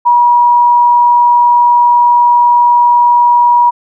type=tone; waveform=sine; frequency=962 Hz; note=B5; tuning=46 cents flat; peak=-4 dBFS; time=0.05-3.71 s; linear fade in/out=20 ms; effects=none